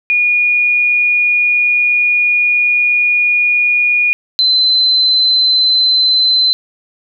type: tone pair in turn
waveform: sine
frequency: 2443 / 4059 Hz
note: D#7 / B7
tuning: -32 / +47 cents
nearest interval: major sixth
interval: 879 cents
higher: second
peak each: -9 / -8 dBFS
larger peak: second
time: 0.1-4.13 / 4.39-6.53 s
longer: first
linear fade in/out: 0 ms
effects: none